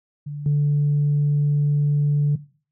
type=tone with level steps; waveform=sine; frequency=145.9 Hz; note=D3; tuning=11 cents flat; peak=-27 / -14 dBFS; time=0.26-2.36 s; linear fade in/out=10 ms; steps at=0.46 s; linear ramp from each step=2 ms; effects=noise-tail reverb RT60 0.4 s tail -17 dB re dry + tanh soft clip ceiling -13 dBFS